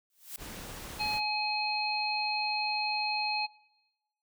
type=noise with exponential growth; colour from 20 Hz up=blue; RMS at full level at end=-37 dBFS; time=0.1-0.36 s; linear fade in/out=1 ms; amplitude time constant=55 ms
type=noise; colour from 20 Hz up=pink; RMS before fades=-43 dBFS; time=0.37-1.21 s; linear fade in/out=50 ms
type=harmonic tone; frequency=844 Hz; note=G#5; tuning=28 cents sharp; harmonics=1 / 3 / 5; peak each=-33 / -33 / -33 dBFS; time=0.99-3.47 s; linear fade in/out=20 ms
effects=noise-tail reverb RT60 1.0 s tail -21 dB re dry